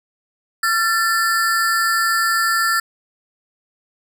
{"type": "ring-modulated tone", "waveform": "square", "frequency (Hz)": 1563, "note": "G6", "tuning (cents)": -6, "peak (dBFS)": -13, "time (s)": [0.63, 2.8], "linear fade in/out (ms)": 5, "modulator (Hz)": 201, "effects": []}